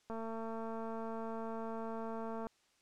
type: click train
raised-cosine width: 1 ms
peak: -30 dBFS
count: 534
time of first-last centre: 0.1-2.469 s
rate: 225 Hz
effects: white hiss -72 dBFS RMS until 2.81 s + low-pass 7000 Hz 12 dB/octave